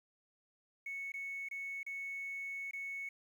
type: tone with dropouts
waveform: triangle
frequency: 2210 Hz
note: C#7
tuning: 6 cents flat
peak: -36 dBFS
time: 0.86-3.09 s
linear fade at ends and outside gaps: 5 ms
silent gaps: 1.12-1.139 / 1.487-1.511 / 1.831-1.864 / 2.711-2.733 s
effects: tanh soft clip ceiling -37 dBFS + 11-bit